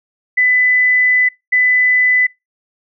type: tone bursts at uneven times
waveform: sine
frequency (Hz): 2000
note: B6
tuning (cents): +21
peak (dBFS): -9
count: 2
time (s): 0.37-1.29 / 1.52-2.27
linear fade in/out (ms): 10
effects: noise-tail reverb RT60 0.2 s tail -24 dB re dry